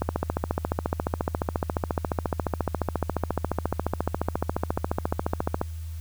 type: click train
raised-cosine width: 1 ms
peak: -10 dBFS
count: 81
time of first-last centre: 0.02-5.614 s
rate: 14.3 Hz
effects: added 81 Hz sine -32 dBFS peak until 6 s + white hiss -53 dBFS RMS until 6 s